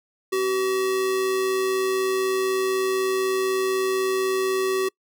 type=tone with amplitude modulation; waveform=square; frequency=380 Hz; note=F#4; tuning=46 cents sharp; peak=-20 dBFS; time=0.32-4.89 s; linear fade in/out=10 ms; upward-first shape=sine; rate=116 Hz; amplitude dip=30%; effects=noise-tail reverb RT60 0.1 s tail -26 dB re dry